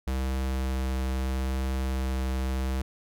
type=tone with vibrato; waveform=square; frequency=65.41 Hz; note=C2; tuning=in tune; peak=-27 dBFS; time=0.07-2.82 s; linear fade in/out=5 ms; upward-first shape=triangle; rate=0.79 Hz; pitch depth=8 cents each way; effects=none